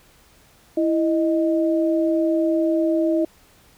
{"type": "tone pair together", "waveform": "sine", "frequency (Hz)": [329.6, 621.5], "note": ["E4", "D#5"], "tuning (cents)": [0, -2], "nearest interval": "major seventh", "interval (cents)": 1098, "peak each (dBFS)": [-18, -22], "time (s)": [0.77, 3.25], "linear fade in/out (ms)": 5, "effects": ["pink hiss -54 dBFS RMS until 3.77 s"]}